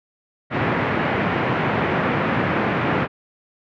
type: band-pass noise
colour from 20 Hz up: pink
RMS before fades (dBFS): -21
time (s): 0.5-3.08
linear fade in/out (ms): 50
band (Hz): 110 to 2300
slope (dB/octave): 24
effects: none